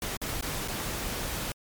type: noise with dropouts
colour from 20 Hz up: pink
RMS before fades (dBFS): -33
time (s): 0.02-1.52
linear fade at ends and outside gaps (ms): 2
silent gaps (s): 0.169-0.215 / 0.411-0.424 / 0.678-0.682
effects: MP3 96 kbps